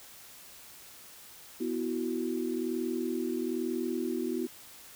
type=chord; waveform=sine; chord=B suspended fourth; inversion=none; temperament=just; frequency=246.9 / 329.3 / 370.4 Hz; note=B3 / E4 / F#4; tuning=0 / -2 / +2 cents; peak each=-34 dBFS; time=1.6-4.47 s; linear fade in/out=10 ms; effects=white hiss -51 dBFS RMS until 4.95 s